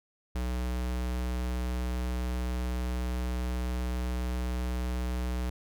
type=tone; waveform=square; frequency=61.74 Hz; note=B1; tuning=in tune; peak=-30 dBFS; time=0.35-5.5 s; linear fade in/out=5 ms; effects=none